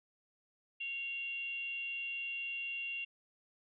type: tone with frequency modulation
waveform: sine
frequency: 2764 Hz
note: F7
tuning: 19 cents flat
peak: -37 dBFS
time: 0.8-3.05 s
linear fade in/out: 10 ms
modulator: 586 Hz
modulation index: 0.27
effects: none